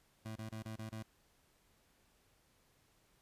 25% pulse tone bursts, 110 Hz, A2, in tune, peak -39 dBFS, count 6, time 0.25-1.03 s, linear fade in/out 10 ms, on 110 ms, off 24 ms, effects pink hiss -72 dBFS RMS until 3.21 s + resampled to 32000 Hz

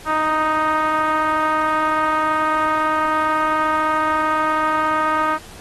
5% pulse tone with low-pass filter, 311.1 Hz, D#4, in tune, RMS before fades -19 dBFS, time 0.05-5.39 s, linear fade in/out 50 ms, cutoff 1200 Hz, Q 3.4, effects pink hiss -41 dBFS RMS until 5.6 s + AAC 32 kbps

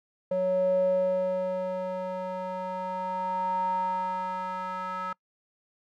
square tone with band-pass filter sweep, 185 Hz, F#3, in tune, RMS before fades -29 dBFS, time 0.31-5.13 s, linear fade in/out 5 ms, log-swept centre 510 to 1200 Hz, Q 7.2, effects noise-tail reverb RT60 0.1 s tail -25 dB re dry

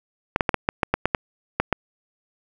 clicks, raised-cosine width 0.5 ms, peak -3 dBFS, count 11, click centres 0.361 / 0.408 / 0.492 / 0.543 / 0.689 / 0.832 / 0.94 / 1.056 / 1.148 / 1.6 / 1.727 s, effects 7-bit

